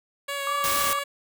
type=tone with vibrato; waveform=10% pulse; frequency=560 Hz; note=C#5; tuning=18 cents sharp; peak=-20 dBFS; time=0.28-1.04 s; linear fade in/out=10 ms; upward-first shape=sine; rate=4.4 Hz; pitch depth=14 cents each way
type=tone; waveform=sine; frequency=1159 Hz; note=D6; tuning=23 cents flat; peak=-25 dBFS; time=0.47-0.99 s; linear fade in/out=2 ms
type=noise; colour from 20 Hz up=white; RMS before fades=-27 dBFS; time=0.64-0.93 s; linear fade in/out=0 ms
effects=none